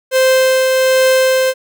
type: tone with tremolo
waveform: 45% pulse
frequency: 521 Hz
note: C5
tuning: 7 cents flat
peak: -8 dBFS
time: 0.11-1.54 s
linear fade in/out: 50 ms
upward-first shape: triangle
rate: 1.3 Hz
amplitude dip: 30%
effects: none